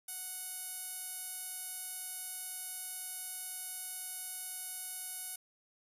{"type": "tone with band-pass filter", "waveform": "sawtooth", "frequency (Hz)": 738, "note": "F#5", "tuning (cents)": -5, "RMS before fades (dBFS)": -43, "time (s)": [0.08, 5.36], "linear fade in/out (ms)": 5, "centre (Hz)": 11000, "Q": 3, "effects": []}